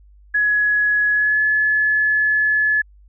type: tone with pitch glide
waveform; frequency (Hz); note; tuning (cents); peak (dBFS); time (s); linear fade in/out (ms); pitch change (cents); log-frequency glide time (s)
sine; 1684 to 1714.4; G#6 to A6; +24 to -45; -14; 0.34-2.82; 10; +31; 1.11-1.4
effects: added 50 Hz sine -45 dBFS peak until 3.08 s